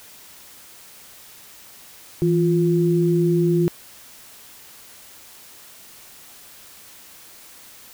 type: tone pair together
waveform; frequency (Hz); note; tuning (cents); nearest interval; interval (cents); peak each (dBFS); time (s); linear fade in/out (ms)
sine; 164.81 / 349.2; E3 / F4; 0 / 0; octave + minor second; 1300; -18; 2.22-3.68; 0
effects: white hiss -45 dBFS RMS until 7.93 s